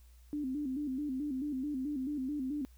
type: tone with vibrato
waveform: sine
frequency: 277.2 Hz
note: C#4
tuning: in tune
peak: -33 dBFS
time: 0.33-2.65 s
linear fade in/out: 0 ms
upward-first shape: square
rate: 4.6 Hz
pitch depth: 110 cents each way
effects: added 60 Hz sine -55 dBFS peak until 2.77 s + white hiss -69 dBFS RMS until 2.77 s